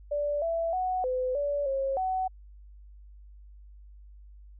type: tone with pitch steps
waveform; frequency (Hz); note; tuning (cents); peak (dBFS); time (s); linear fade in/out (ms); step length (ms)
sine; 583 / 665 / 740 / 509 / 575 / 541 / 750; D5 / E5 / F#5 / C5 / D5 / C#5 / F#5; -13 / +15 / 0 / -48 / -37 / -42 / +23; -26; 0.11-2.28; 10; 310
effects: added 50 Hz sine -47 dBFS peak until 4.59 s